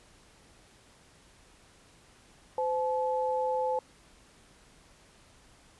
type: tone pair together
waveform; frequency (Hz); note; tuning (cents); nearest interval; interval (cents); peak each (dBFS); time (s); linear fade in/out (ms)
sine; 513 / 862; C5 / A5; -34 / -36; major sixth; 898; -29 / -30; 2.58-3.79; 2
effects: pink hiss -59 dBFS RMS until 5.79 s + resampled to 24000 Hz